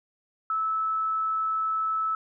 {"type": "tone", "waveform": "sine", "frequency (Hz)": 1306, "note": "E6", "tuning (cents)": -17, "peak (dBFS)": -24, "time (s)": [0.5, 2.15], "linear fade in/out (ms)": 2, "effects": []}